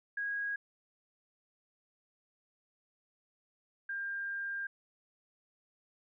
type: tone pair in turn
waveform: sine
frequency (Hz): 1644 / 1599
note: G#6 / G6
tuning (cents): -18 / +34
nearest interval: unison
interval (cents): 48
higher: first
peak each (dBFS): -33 / -35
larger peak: first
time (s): 0.17-0.56 / 3.89-4.67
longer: second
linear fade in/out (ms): 5
effects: none

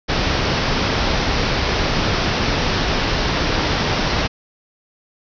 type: low-pass noise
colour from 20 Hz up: pink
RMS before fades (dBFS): -19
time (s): 0.08-4.28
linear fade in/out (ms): 20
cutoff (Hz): 5700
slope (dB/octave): 96
effects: none

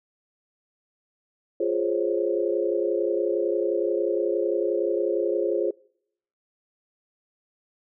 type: chord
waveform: sine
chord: Db major seventh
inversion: first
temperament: equal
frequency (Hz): 349.2 / 415.3 / 523.3 / 554.4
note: F4 / Ab4 / C5 / Db5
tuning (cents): 0 / 0 / 0 / 0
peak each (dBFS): -26 / -26 / -28 / -30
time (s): 1.6-5.71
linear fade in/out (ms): 5
effects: noise-tail reverb RT60 0.7 s tail -25 dB re dry

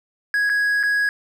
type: tone with dropouts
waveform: triangle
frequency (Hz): 1661.2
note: G#6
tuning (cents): 0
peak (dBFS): -15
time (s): 0.34-1.09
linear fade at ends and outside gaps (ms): 1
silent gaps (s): 0.494-0.498 / 0.83-0.835
effects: none

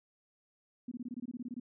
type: tone bursts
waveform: sine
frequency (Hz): 244.6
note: B3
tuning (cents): -16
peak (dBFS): -37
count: 13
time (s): 0.88-1.599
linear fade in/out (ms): 5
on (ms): 35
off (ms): 22
effects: none

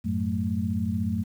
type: tone cluster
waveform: sine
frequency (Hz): 92.3 / 108.7 / 187.7 / 221.4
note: F#2 / A2 / F#3 / A3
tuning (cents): -4 / -21 / +25 / +11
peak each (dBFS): -29 / -33 / -31 / -28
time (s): 0.04-1.24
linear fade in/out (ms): 20
effects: 9-bit

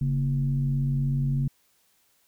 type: tone with frequency modulation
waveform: sine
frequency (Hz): 138.59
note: C#3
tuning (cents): 0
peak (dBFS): -22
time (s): 0.01-1.48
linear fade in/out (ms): 5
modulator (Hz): 96.5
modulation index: 0.57
effects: white hiss -66 dBFS RMS until 2.27 s

